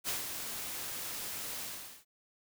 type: noise with ADSR envelope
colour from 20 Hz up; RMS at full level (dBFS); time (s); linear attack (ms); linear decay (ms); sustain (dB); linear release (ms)
white; -34; 0.04-2.05; 45; 150; -6; 440
effects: none